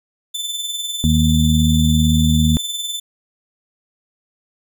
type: tone with tremolo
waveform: sawtooth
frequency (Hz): 3529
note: A7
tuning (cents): +4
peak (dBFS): -17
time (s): 0.34-3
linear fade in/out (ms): 10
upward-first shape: triangle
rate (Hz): 20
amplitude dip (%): 60
type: harmonic tone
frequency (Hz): 77.8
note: D#2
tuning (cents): 0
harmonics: 1 / 2 / 3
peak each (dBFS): -16 / -16 / -16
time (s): 1.04-2.57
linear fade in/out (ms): 0
effects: none